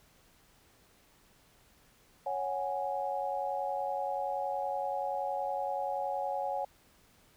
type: chord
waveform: sine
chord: C# suspended fourth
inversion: none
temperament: equal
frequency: 554.4 / 740 / 830.6 Hz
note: C#5 / F#5 / G#5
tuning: 0 / 0 / 0 cents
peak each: -36 / -36 / -35 dBFS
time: 2.26-6.65 s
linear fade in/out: 5 ms
effects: pink hiss -64 dBFS RMS until 7.36 s